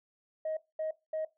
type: tone bursts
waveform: sine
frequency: 629 Hz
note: D#5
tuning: 19 cents sharp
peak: -30 dBFS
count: 3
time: 0.45-1.25 s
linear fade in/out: 5 ms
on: 120 ms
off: 220 ms
effects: noise-tail reverb RT60 0.2 s tail -18 dB re dry + tanh soft clip ceiling -28 dBFS